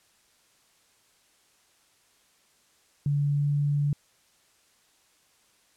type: tone with pitch glide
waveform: sine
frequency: 143.8 to 144.63 Hz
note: D3 to D3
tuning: -36 to -26 cents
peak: -22 dBFS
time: 3.06-3.93 s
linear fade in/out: 2 ms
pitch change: +10 cents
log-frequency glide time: 3.35-3.44 s
effects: white hiss -64 dBFS RMS until 5.76 s + low-pass 10000 Hz 12 dB/octave